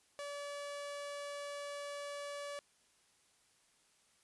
sawtooth tone, 574 Hz, D5, 40 cents flat, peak -38 dBFS, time 0.19-2.59 s, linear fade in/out 0 ms, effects white hiss -71 dBFS RMS until 4.23 s + resampled to 24000 Hz

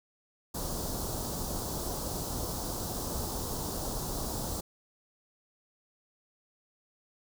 pink band-stop noise, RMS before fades -35 dBFS, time 0.54-4.61 s, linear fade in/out 10 ms, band 1100 to 4400 Hz, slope 24 dB/octave, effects none

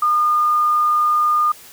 sine tone, 1216 Hz, D#6, 40 cents flat, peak -13 dBFS, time 0.02-1.52 s, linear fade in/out 5 ms, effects white hiss -42 dBFS RMS until 1.72 s

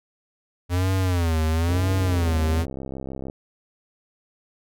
square tone with vibrato, 86.6 Hz, F2, 14 cents flat, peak -20 dBFS, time 0.69-2.66 s, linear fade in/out 50 ms, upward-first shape sine, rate 1 Hz, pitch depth 160 cents each way
click train, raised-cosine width 2 ms, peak -20 dBFS, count 108, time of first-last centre 1.69-3.299 s, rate 66.5 Hz
effects none

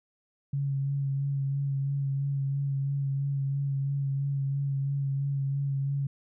sine tone with vibrato, 138.59 Hz, C#3, in tune, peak -26 dBFS, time 0.53-6.07 s, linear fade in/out 5 ms, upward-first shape sine, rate 3 Hz, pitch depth 22 cents each way, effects none

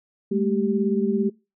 sine tone cluster, 201.9 / 219.7 / 390.2 Hz, G#3 / A3 / G4, -49 / -2 / -8 cents, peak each -24 dBFS, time 0.31-1.3 s, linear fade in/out 10 ms, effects noise-tail reverb RT60 0.3 s tail -25 dB re dry

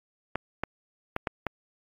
clicks, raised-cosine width 0.5 ms, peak -13 dBFS, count 5, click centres 0.356 / 0.636 / 1.164 / 1.272 / 1.467 s, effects AAC 32 kbps

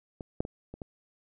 clicks, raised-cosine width 2 ms, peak -25 / -14 / -25 / -28 / -25 dBFS, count 5, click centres 0.208 / 0.405 / 0.451 / 0.74 / 0.818 s, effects none

